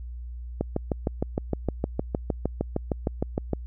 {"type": "click train", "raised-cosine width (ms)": 2, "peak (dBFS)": -11, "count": 20, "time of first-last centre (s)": [0.61, 3.533], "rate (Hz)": 6.5, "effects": ["added 60 Hz sine -34 dBFS peak until 3.66 s"]}